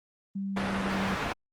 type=tone with pitch glide; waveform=sine; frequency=196 to 193.53 Hz; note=G3 to G3; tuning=0 to -22 cents; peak=-30 dBFS; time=0.35-1.15 s; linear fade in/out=10 ms; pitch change=-22 cents; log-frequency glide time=0.47-0.99 s
type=low-pass noise; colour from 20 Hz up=white; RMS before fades=-32 dBFS; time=0.56-1.33 s; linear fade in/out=10 ms; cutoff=1600 Hz; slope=12 dB/octave
effects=Opus 32 kbps